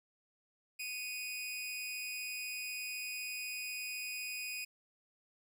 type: tone with amplitude modulation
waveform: sawtooth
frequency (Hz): 2489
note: D#7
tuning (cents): 0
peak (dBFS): -33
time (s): 0.79-4.65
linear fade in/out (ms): 10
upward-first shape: sine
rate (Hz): 248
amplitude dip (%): 60
effects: none